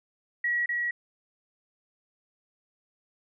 sine tone with echo, 1918 Hz, A#6, 49 cents sharp, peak -24 dBFS, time 0.44-0.66 s, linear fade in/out 5 ms, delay 250 ms, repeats 1, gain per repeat -2 dB, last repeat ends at 0.91 s, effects none

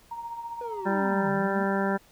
sine tone with tremolo, 932.3 Hz, A#5, in tune, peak -31 dBFS, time 0.11-1.3 s, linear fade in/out 5 ms, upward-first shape triangle, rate 15 Hz, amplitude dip 60%
triangle linear two-way sweep, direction down then up, 493.7 to 137.8 to 230.6 Hz, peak -32 dBFS, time 0.61-1.64 s, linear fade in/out 2 ms, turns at 1.3 s
harmonic tone, 196 Hz, G3, in tune, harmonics 1 / 2 / 3 / 4 / 5 / 7 / 8 / 9, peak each -27 / -30 / -32 / -33 / -34 / -35 / -36 / -37 dBFS, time 0.85-1.98 s, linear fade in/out 20 ms
effects pink hiss -58 dBFS RMS until 2.11 s

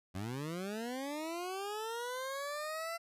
20% pulse linear sweep, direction up, 87.9 to 680 Hz, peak -33 dBFS, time 0.14-2.98 s, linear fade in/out 20 ms, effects resampled to 32000 Hz

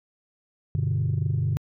sine chord, G major, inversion none, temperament equal, 98 / 123.47 / 146.83 Hz, G2 / B2 / D3, 0 / 0 / 0 cents, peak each -25 dBFS, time 0.75-1.57 s, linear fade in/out 0 ms, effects tanh soft clip ceiling -17 dBFS

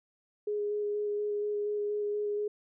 sine tone with vibrato, 415.3 Hz, G#4, in tune, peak -29 dBFS, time 0.47-2.48 s, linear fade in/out 5 ms, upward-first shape square, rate 4.2 Hz, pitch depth 9 cents each way, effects none

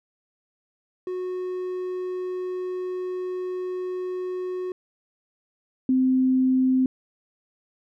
triangle / sine tone pair in turn, 366.3 / 259 Hz, F#4 / C4, -17 / -17 cents, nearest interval tritone, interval 600 cents, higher first, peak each -25 / -17 dBFS, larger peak second, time 1.07-4.72 / 5.89-6.86 s, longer first, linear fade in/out 2 ms, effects none

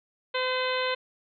harmonic tone, 511 Hz, C5, 41 cents flat, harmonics 1 / 2 / 3 / 4 / 5 / 6 / 7 / 8, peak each -29 / -32 / -34 / -35 / -36 / -37 / -37 / -38 dBFS, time 0.34-0.95 s, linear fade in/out 10 ms, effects none

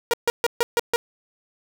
sawtooth tone bursts, 472.8 Hz, A#4, 24 cents sharp, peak -13 dBFS, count 6, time 0.11-0.96 s, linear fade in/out 0 ms, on 25 ms, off 140 ms, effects none

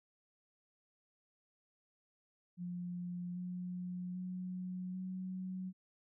sine tone with pitch steps, 177 / 179.89 / 182.82 / 185.8 Hz, F3 / F#3 / F#3 / F#3, +23 / -48 / -20 / +7 cents, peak -39 dBFS, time 2.57-5.73 s, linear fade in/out 50 ms, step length 790 ms, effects none

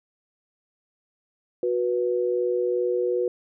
sine tone pair together, 366.3 / 489 Hz, F#4 / B4, -17 / -17 cents, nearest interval perfect fourth, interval 500 cents, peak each -24 / -24 dBFS, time 1.63-3.28 s, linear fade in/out 2 ms, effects none

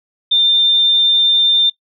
sine tone, 3595 Hz, A7, 36 cents sharp, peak -9 dBFS, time 0.31-1.7 s, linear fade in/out 10 ms, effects noise-tail reverb RT60 0.1 s tail -18 dB re dry

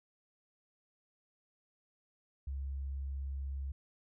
sine tone, 68.3 Hz, C#2, 25 cents flat, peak -36 dBFS, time 2.47-3.72 s, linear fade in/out 5 ms, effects none

